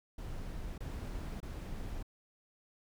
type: noise bursts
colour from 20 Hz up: brown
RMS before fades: -41 dBFS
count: 3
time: 0.18-2.028 s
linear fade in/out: 5 ms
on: 600 ms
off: 24 ms
effects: none